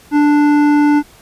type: tone with hard clipping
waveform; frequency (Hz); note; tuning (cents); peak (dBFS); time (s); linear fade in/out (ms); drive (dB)
sine; 293.9; D4; +1; -10; 0.11-1.03; 50; 12
effects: pink hiss -44 dBFS RMS until 1.21 s + resampled to 32000 Hz